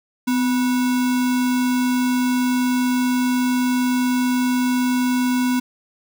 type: tone with sample-and-hold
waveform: sine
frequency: 252.1 Hz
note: B3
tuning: 36 cents sharp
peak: -16 dBFS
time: 0.27-5.6 s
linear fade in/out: 10 ms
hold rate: 1225 Hz
effects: none